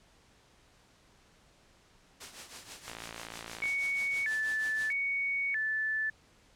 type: noise with tremolo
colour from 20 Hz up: white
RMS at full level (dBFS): -42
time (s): 2.2-4.93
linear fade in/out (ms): 10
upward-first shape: triangle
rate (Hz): 6.2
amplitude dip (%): 75
type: click train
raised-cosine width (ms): 0.3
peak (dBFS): -25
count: 45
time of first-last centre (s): 2.88-3.656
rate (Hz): 56.7
type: tone with vibrato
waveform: sine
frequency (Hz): 1975.5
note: B6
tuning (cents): 0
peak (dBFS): -29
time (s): 3.62-6.1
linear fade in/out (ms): 5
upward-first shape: square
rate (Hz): 0.78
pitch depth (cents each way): 210
effects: pink hiss -63 dBFS RMS until 6.55 s + low-pass 8000 Hz 12 dB/octave